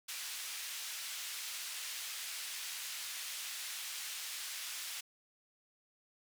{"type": "band-pass noise", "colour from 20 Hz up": "pink", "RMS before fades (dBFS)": -43, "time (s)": [0.08, 5.01], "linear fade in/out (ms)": 10, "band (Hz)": [2400, 14000], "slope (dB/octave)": 12, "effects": []}